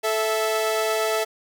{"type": "tone pair together", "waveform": "sawtooth", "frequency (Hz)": [436.7, 659.3], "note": ["A4", "E5"], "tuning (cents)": [-13, 0], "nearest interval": "perfect fifth", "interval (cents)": 713, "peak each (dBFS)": -20, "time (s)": [0.03, 1.25], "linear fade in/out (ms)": 20, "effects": []}